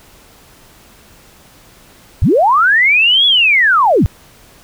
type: linear two-way sweep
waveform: sine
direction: up then down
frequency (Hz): 50 to 3426 to 50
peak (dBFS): -7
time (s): 2.22-4.06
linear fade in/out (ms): 0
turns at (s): 3.26
effects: pink hiss -44 dBFS RMS until 4.63 s